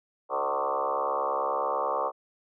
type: tone with frequency modulation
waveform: sine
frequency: 830.6 Hz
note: G#5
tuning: in tune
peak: -25 dBFS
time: 0.29-2.12 s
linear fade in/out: 50 ms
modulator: 69.2 Hz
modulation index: 5.4
effects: none